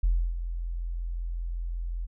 sine tone with ADSR envelope, 42.67 Hz, F1, 39 cents flat, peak -18 dBFS, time 0.03-2.07 s, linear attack 8 ms, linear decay 300 ms, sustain -11 dB, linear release 26 ms, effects tanh soft clip ceiling -15 dBFS

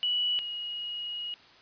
sine tone pair in turn, 2943 / 2891 Hz, F#7 / F#7, -10 / -41 cents, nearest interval unison, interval 31 cents, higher first, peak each -25 / -33 dBFS, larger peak first, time 0.03-0.39 / 0.39-1.34 s, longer second, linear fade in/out 0 ms, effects white hiss -55 dBFS RMS until 1.61 s + resampled to 11025 Hz

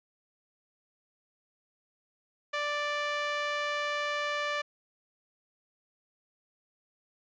sawtooth tone with band-pass filter, 587.3 Hz, D5, in tune, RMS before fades -32 dBFS, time 2.53-4.62 s, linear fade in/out 10 ms, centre 1900 Hz, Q 0.98, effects resampled to 16000 Hz

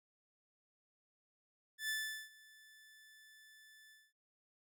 sawtooth tone with ADSR envelope, 1750 Hz, A6, 10 cents flat, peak -32 dBFS, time 1.78-4.13 s, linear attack 110 ms, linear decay 400 ms, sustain -24 dB, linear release 220 ms, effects none

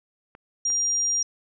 clicks, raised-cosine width 0.5 ms, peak -29 dBFS, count 2, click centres 0.351 / 0.702 s
sine tone, 5700 Hz, F8, 34 cents sharp, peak -21 dBFS, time 0.65-1.23 s, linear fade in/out 5 ms
effects none

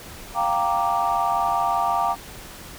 sine chord, G minor seventh, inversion third, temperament equal, 698.5 / 784 / 932.3 / 1174.7 Hz, F5 / G5 / Bb5 / D6, 0 / 0 / 0 / 0 cents, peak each -24 dBFS, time 0.34-2.16 s, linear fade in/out 50 ms, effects tanh soft clip ceiling -11 dBFS + pink hiss -40 dBFS RMS until 2.78 s

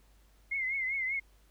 sine tone with vibrato, 2114 Hz, C7, 17 cents sharp, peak -30 dBFS, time 0.51-1.2 s, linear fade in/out 10 ms, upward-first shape triangle, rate 5.1 Hz, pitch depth 90 cents each way, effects added 50 Hz sine -60 dBFS peak until 1.5 s + pink hiss -68 dBFS RMS until 1.5 s

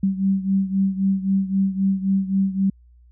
sine beating tone pair, 192.5 / 196.3 Hz, G3 / G3, -31 / +3 cents, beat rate 3.8 Hz, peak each -19 / -23 dBFS, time 0.03-2.7 s, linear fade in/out 5 ms, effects added 60 Hz sine -48 dBFS peak until 3.11 s

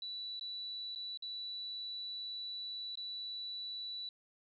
sine tone with dropouts, 3951 Hz, B7, in tune, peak -40 dBFS, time 0.02-4.09 s, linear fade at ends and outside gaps 2 ms, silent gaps 0.396-0.41 / 0.95-0.958 / 1.174-1.223 / 2.955-2.973 s, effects none

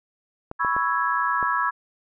clicks, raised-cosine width 1 ms, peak -18 dBFS, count 4, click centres 0.514 / 0.648 / 0.765 / 1.428 s
sine chord, C# minor seventh, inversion third, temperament equal, 987.8 / 1108.7 / 1318.5 / 1661.2 Hz, B5 / C#6 / E6 / G#6, 0 / 0 / 0 / 0 cents, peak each -26 dBFS, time 0.59-1.71 s, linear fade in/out 20 ms
effects none

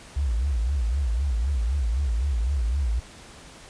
sine tone with vibrato, 62.8 Hz, B1, 30 cents sharp, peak -21 dBFS, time 0.16-3 s, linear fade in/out 10 ms, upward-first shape sine, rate 3.9 Hz, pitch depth 250 cents each way, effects pink hiss -46 dBFS RMS until 3.69 s + resampled to 22050 Hz

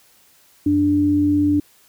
sine tone pair together, 92.5 / 293.8 Hz, F#2 / D4, 0 / +1 cents, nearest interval octave + minor sixth, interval 2001 cents, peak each -24 / -14 dBFS, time 0.66-1.6 s, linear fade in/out 5 ms, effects white hiss -54 dBFS RMS until 1.88 s

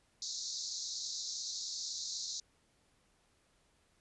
pink band-pass noise, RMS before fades -41 dBFS, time 0.22-2.4 s, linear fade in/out 2 ms, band 3900 to 7000 Hz, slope 96 dB/octave, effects pink hiss -72 dBFS RMS until 4 s + resampled to 24000 Hz

